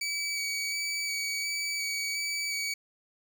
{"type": "tone with vibrato", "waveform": "20% pulse", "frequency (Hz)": 2279, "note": "C#7", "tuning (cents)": 47, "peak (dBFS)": -25, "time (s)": [0.01, 2.74], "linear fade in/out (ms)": 5, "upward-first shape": "square", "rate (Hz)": 1.4, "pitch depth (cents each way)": 11, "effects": []}